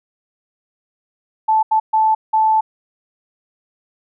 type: tone bursts at uneven times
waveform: sine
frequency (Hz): 875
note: A5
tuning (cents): -10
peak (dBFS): -11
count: 4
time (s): 1.48-1.63 / 1.71-1.8 / 1.93-2.15 / 2.33-2.61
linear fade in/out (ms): 10
effects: none